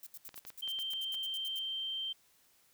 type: noise bursts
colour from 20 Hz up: violet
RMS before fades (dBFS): -47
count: 15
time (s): 0.03-1.592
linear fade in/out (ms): 2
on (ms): 36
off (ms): 73
type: clicks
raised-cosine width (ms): 0.2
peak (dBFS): -33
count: 9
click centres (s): 0.291 / 0.343 / 0.378 / 0.451 / 0.503 / 0.677 / 0.789 / 0.935 / 1.144
type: tone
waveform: sine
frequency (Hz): 3136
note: G7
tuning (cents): 0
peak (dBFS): -35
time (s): 0.62-2.13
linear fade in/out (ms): 10
effects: white hiss -68 dBFS RMS until 2.73 s